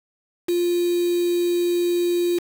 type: tone with quantisation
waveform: sine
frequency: 349.2 Hz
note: F4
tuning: in tune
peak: -18 dBFS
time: 0.48-2.39 s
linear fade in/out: 10 ms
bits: 5
effects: none